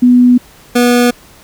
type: tone pair in turn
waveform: sine / 25% pulse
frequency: 246.9 / 243.2 Hz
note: B3 / B3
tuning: 0 / -26 cents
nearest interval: unison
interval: 26 cents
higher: first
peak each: -3 dBFS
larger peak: neither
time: 0.02-0.38 / 0.75-1.11 s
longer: neither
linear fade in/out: 10 ms
effects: pink hiss -41 dBFS RMS until 1.43 s